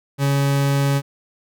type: tone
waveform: 40% pulse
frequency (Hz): 139.7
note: C#3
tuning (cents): +14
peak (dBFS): -15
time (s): 0.18-1.02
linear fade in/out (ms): 50
effects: none

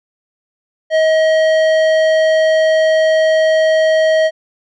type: tone with tanh clipping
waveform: triangle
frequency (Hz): 634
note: D#5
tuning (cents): +32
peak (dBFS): -11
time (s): 0.9-4.31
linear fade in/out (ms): 50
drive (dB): 17
effects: none

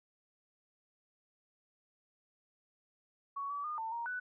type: tone with pitch steps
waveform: sine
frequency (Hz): 1118 / 1146 / 1218 / 895 / 936 / 1489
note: C#6 / D6 / D#6 / A5 / A#5 / F#6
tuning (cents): +14 / -43 / -37 / +29 / +7 / +11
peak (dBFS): -36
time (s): 3.36-4.2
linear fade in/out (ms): 10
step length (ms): 140
effects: none

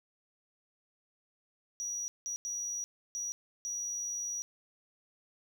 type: tone bursts at uneven times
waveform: sine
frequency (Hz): 5800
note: F#8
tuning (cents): -35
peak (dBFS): -32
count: 5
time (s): 1.8-2.08 / 2.26-2.36 / 2.45-2.84 / 3.15-3.32 / 3.65-4.42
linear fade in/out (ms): 0
effects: tanh soft clip ceiling -33 dBFS + 10-bit

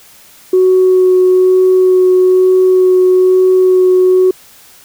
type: tone with vibrato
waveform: sine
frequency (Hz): 370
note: F#4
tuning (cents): 0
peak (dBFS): -4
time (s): 0.53-4.31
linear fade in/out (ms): 5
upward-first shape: sine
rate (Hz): 1.1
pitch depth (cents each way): 9
effects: tanh soft clip ceiling -1 dBFS + white hiss -41 dBFS RMS until 4.84 s

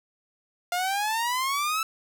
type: exponential sweep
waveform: sawtooth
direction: up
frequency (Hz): 698.5 to 1327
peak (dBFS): -21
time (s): 0.72-1.83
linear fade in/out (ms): 2
effects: none

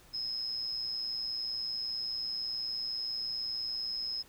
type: tone with amplitude modulation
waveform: sine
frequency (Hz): 5130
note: E8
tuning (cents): -48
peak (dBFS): -30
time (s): 0.13-4.23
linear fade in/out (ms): 20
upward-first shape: sine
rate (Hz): 120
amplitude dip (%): 70
effects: pink hiss -59 dBFS RMS until 4.28 s

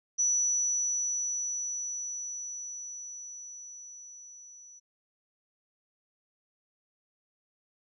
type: tone with level ramp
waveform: sine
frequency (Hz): 5920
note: F#8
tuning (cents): 0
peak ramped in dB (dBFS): -23 to -49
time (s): 0.18-4.8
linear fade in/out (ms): 20
effects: none

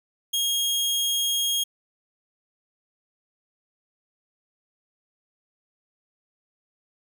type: tone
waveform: sawtooth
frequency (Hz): 3260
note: G#7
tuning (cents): -33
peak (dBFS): -19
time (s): 0.33-1.64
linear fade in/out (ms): 10
effects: none

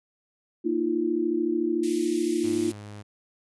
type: chord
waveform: sine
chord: Bb suspended fourth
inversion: none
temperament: equal with one note detuned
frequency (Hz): 233.1 / 311.1 / 344.8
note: Bb3 / Eb4 / F4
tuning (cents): 0 / 0 / -22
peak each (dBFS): -31 / -27 / -25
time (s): 0.64-2.72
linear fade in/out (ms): 20
type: high-pass noise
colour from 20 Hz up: white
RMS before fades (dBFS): -39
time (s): 1.83-2.72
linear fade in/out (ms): 5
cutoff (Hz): 1900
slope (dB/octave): 96
type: tone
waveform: sawtooth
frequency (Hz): 103.83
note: G#2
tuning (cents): 0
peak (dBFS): -35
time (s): 2.43-3.03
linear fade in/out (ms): 20
effects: resampled to 24000 Hz

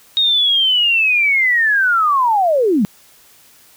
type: linear sweep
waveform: sine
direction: down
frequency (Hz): 3753 to 178.9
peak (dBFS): -11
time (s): 0.17-2.85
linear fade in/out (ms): 0
effects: white hiss -48 dBFS RMS until 3.76 s

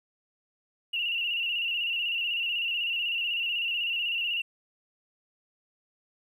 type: tone with vibrato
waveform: triangle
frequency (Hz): 2794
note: F7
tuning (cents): 0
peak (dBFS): -23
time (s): 0.93-4.42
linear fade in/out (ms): 10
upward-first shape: square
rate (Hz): 16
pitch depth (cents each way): 47
effects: tanh soft clip ceiling -25 dBFS

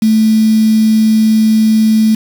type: tone with quantisation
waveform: sine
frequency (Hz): 218.8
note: A3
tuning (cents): -9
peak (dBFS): -6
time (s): 0.02-2.15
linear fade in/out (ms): 5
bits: 4
effects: none

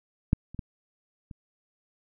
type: clicks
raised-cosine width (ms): 5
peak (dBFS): -8 / -30 / -20 / -29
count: 4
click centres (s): 0.331 / 0.546 / 0.592 / 1.312
effects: none

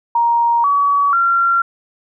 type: tone with pitch steps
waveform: sine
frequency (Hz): 938 / 1135 / 1373.3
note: A#5 / C#6 / F6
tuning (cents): +11 / +41 / -30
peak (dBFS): -11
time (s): 0.15-1.62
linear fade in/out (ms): 5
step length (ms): 490
effects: none

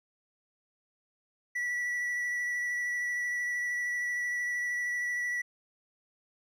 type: tone with vibrato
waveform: triangle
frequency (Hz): 1951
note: B6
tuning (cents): -22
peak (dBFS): -28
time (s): 1.55-5.42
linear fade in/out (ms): 10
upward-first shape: sine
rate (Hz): 13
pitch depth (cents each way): 12
effects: none

